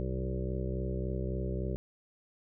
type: harmonic tone with a mistuned harmonic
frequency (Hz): 63.6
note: C2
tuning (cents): -48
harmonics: 1 / 2 / 3 / 5 / 6 / 7 / 8 / 9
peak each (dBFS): -35 / -37 / -39 / -44 / -40 / -45 / -47 / -45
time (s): 0-1.76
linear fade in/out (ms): 0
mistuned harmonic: 1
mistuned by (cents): -48
effects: none